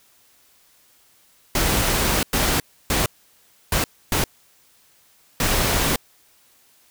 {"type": "noise bursts at uneven times", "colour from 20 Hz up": "pink", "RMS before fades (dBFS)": -20, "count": 6, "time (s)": [[1.55, 2.23], [2.33, 2.6], [2.9, 3.06], [3.72, 3.84], [4.12, 4.24], [5.4, 5.96]], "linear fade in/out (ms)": 2, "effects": ["white hiss -57 dBFS RMS until 6.9 s"]}